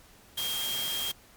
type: tone in noise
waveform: sine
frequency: 3223 Hz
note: G7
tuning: 47 cents sharp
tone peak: -31 dBFS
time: 0.37-1.12 s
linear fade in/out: 10 ms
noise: white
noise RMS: -35 dBFS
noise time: 0.37-1.12 s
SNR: +1 dB
effects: pink hiss -56 dBFS RMS until 1.36 s + MP3 96 kbps